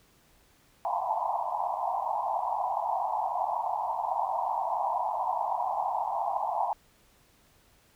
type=band-pass noise; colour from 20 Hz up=white; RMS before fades=-30 dBFS; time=0.85-6.73 s; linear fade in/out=0 ms; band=670 to 1000 Hz; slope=96 dB/octave; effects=pink hiss -63 dBFS RMS until 7.95 s